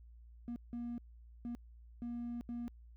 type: tone bursts at uneven times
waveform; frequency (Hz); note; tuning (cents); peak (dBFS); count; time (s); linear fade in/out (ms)
triangle; 238.1; A#3; +37; -36; 5; 0.48-0.56 / 0.73-0.98 / 1.45-1.55 / 2.02-2.41 / 2.49-2.68; 0
effects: tanh soft clip ceiling -34 dBFS + added 58 Hz sine -54 dBFS peak until 2.96 s